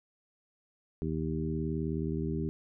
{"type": "harmonic tone with a mistuned harmonic", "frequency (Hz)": 79, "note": "D#2", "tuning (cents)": 27, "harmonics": [1, 2, 3, 4, 5], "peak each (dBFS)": [-37, -34, -37, -38, -38], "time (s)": [1.02, 2.49], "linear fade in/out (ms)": 0, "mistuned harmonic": 1, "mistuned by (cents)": -23, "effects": []}